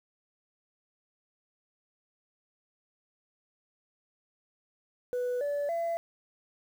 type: tone with pitch steps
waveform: sine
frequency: 493.9 / 577.3 / 674.7 Hz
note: B4 / D5 / E5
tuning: 0 / -30 / +40 cents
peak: -26 dBFS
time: 5.13-5.97 s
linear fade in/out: 0 ms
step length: 280 ms
effects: tanh soft clip ceiling -27 dBFS + 9-bit